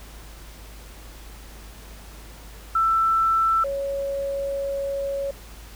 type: tone pair in turn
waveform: sine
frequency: 1330 / 554.7 Hz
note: E6 / C#5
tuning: +15 / +1 cents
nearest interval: octave + minor third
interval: 1514 cents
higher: first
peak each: -17 / -24 dBFS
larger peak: first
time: 2.75-3.64 / 3.64-5.31 s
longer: second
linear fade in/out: 5 ms
effects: added 52 Hz sine -41 dBFS peak until 5.75 s + pink hiss -46 dBFS RMS until 5.75 s